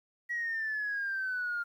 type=exponential sweep; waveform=sine; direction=down; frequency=1925 to 1398 Hz; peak=-30 dBFS; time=0.29-1.64 s; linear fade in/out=20 ms; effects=tanh soft clip ceiling -27 dBFS + 11-bit